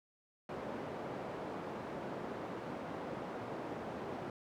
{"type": "band-pass noise", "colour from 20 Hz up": "white", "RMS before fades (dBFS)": -43, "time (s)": [0.49, 4.3], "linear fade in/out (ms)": 2, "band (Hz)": [140, 690], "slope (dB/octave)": 12, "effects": []}